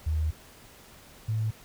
sine tone pair in turn, 77.78 / 109.78 Hz, D#2 / A2, 0 / -3 cents, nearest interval tritone, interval 597 cents, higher second, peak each -24 / -25 dBFS, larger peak first, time 0.06-0.31 / 1.28-1.51 s, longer first, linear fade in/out 10 ms, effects pink hiss -52 dBFS RMS until 1.64 s

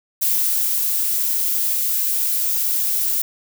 violet noise with ADSR envelope, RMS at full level -18 dBFS, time 0.21-3.22 s, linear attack 15 ms, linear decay 520 ms, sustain -2 dB, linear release 4 ms, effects none

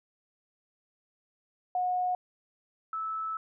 sine tone pair in turn, 727 / 1308.1 Hz, F#5 / E6, -31 / -14 cents, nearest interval minor seventh, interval 1017 cents, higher second, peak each -26 / -31 dBFS, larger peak first, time 1.75-2.15 / 2.93-3.37 s, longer second, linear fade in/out 2 ms, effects none

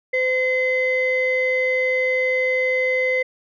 sine tone pair together, 512.5 / 2050 Hz, C5 / C7, -36 / -36 cents, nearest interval 2 octaves, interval 2400 cents, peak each -19 dBFS, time 0.13-3.23 s, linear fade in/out 10 ms, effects tanh soft clip ceiling -12 dBFS

